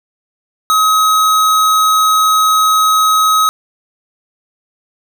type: tone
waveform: square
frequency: 1271 Hz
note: D#6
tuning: 36 cents sharp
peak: -9 dBFS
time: 0.7-3.49 s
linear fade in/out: 0 ms
effects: none